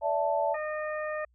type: chord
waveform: sine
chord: D suspended second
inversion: none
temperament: equal with one note detuned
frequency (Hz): 577.2 / 659.3 / 880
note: D5 / E5 / A5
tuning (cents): -30 / 0 / 0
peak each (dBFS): -29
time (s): 0.01-0.57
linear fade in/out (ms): 50
type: harmonic tone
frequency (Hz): 612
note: D#5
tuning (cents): -29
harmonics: 1 / 2 / 3 / 4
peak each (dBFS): -32 / -38 / -38 / -48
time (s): 0.54-1.25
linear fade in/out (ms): 5
effects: added 60 Hz sine -63 dBFS peak until 1.34 s